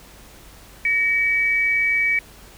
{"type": "tone pair together", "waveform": "sine", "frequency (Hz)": [1864.7, 2281], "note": ["A#6", "C#7"], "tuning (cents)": [0, 49], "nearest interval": "minor third", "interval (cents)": 349, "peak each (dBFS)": [-25, -17], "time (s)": [0.85, 2.19], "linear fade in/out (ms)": 2, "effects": ["added 50 Hz sine -49 dBFS peak until 2.57 s", "pink hiss -46 dBFS RMS until 2.57 s"]}